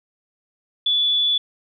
sine tone, 3448 Hz, A7, 36 cents flat, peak -16 dBFS, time 0.86-1.38 s, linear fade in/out 5 ms, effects none

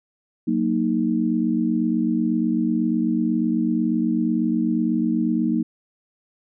sine chord, D# minor, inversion first, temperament equal, 185 / 233.1 / 311.1 Hz, F#3 / A#3 / D#4, 0 / 0 / 0 cents, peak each -25 / -21 / -23 dBFS, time 0.47-5.63 s, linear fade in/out 10 ms, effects none

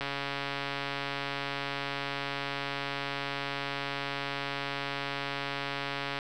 click train, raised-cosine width 0.3 ms, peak -17 dBFS, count 866, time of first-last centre 0.01-6.189 s, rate 140 Hz, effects none

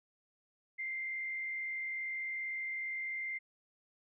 sine tone with frequency modulation, 2093 Hz, C7, in tune, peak -36 dBFS, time 0.78-3.39 s, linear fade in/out 20 ms, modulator 57.6 Hz, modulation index 0.53, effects none

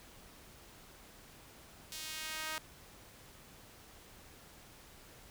sawtooth tone with high-pass filter sweep, 313.5 Hz, D#4, 13 cents sharp, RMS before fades -42 dBFS, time 1.92-2.58 s, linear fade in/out 0 ms, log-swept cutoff 4000 to 1200 Hz, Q 0.89, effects pink hiss -57 dBFS RMS until 5.3 s

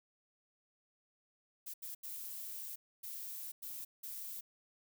violet noise bursts at uneven times, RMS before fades -45 dBFS, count 6, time 1.66-1.74 / 1.82-1.95 / 2.03-2.76 / 3.03-3.52 / 3.62-3.85 / 4.03-4.41 s, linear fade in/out 10 ms, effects none

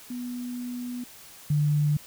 sine tone pair in turn, 245.6 / 148.21 Hz, B3 / D3, -9 / +16 cents, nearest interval major sixth, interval 875 cents, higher first, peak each -31 / -20 dBFS, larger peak second, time 0.1-1.04 / 1.5-1.97 s, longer first, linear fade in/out 5 ms, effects white hiss -48 dBFS RMS until 2.06 s

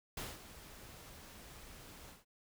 pink noise with ADSR envelope, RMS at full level -41 dBFS, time 0.17-2.25 s, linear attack 4 ms, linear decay 200 ms, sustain -13 dB, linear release 160 ms, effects none

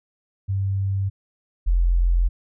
sine tone pair in turn, 97.5 / 43.43 Hz, G2 / F1, -9 / -9 cents, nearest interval octave + major second, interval 1400 cents, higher first, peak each -20 / -15 dBFS, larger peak second, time 0.48-1.1 / 1.66-2.29 s, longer second, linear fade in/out 20 ms, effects none

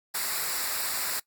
white noise with comb filter, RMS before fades -30 dBFS, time 0.14-1.2 s, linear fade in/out 10 ms, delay 0.32 ms, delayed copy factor -0.65, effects noise-tail reverb RT60 0.1 s tail -20 dB re dry + Opus 48 kbps

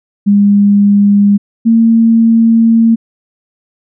sine tone pair in turn, 202.8 / 227.6 Hz, G#3 / A#3, -41 / -41 cents, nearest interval major second, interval 200 cents, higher second, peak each -4 dBFS, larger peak neither, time 0.26-1.38 / 1.65-2.96 s, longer second, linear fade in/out 20 ms, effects none

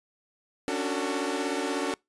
sawtooth chord, D major seventh, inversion third, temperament equal with one note detuned, 277.2 / 293.7 / 370 / 449.8 Hz, C#4 / D4 / F#4 / A4, 0 / 0 / 0 / +38 cents, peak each -29 dBFS, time 0.68-1.94 s, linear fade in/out 0 ms, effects noise-tail reverb RT60 0.2 s tail -26 dB re dry + resampled to 24000 Hz

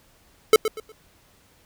square tone with echo, 436.2 Hz, A4, 15 cents flat, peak -10 dBFS, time 0.53-0.56 s, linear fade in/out 2 ms, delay 120 ms, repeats 3, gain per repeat -11 dB, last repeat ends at 0.92 s, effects pink hiss -58 dBFS RMS until 1.65 s

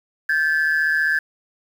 sine tone pair together, 1568 / 1723 Hz, G6 / A6, 0 / -37 cents, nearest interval major second, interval 163 cents, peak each -18 dBFS, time 0.29-1.19 s, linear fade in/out 5 ms, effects tanh soft clip ceiling -12 dBFS + 7-bit

